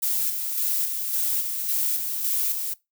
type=noise with tremolo; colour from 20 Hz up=violet; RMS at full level=-24 dBFS; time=0.02-2.74 s; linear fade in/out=10 ms; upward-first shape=square; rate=1.8 Hz; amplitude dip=40%; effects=noise-tail reverb RT60 0.2 s tail -21 dB re dry